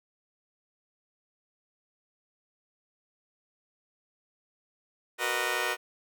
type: chord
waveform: 10% pulse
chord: B major seventh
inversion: second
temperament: just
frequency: 370.4 / 463 / 493.9 / 617.4 Hz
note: F#4 / A#4 / B4 / D#5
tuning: +2 / -12 / 0 / -14 cents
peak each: -26 dBFS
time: 5.18-5.77 s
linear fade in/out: 50 ms
effects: none